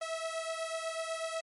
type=beating tone pair; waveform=sawtooth; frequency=648 / 656.1 Hz; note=E5 / E5; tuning=-30 / -8 cents; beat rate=8.1 Hz; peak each=-33 / -35 dBFS; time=0.01-1.41 s; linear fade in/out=10 ms; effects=MP3 48 kbps